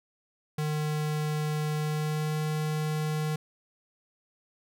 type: tone with pitch glide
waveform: square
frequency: 152.1 to 153.69 Hz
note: D#3 to D#3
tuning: -39 to -21 cents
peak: -28 dBFS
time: 0.58-3.36 s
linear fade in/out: 5 ms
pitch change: +18 cents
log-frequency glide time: 1.74-2.4 s
effects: none